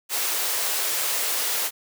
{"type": "high-pass noise", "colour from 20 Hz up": "white", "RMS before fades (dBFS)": -25, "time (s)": [0.09, 1.71], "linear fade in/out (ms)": 50, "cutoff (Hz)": 370, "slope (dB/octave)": 24, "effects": []}